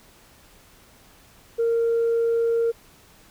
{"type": "tone", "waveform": "sine", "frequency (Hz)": 462.4, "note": "A#4", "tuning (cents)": -14, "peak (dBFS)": -17, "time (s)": [1.58, 2.72], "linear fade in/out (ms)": 20, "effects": ["tanh soft clip ceiling -16 dBFS", "pink hiss -53 dBFS RMS until 3.3 s"]}